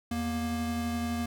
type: tone pair together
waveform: square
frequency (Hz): 82.41 / 235.4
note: E2 / A#3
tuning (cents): 0 / +17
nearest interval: octave + tritone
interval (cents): 1817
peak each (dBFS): -37 / -31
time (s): 0.11-1.26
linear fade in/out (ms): 5
effects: none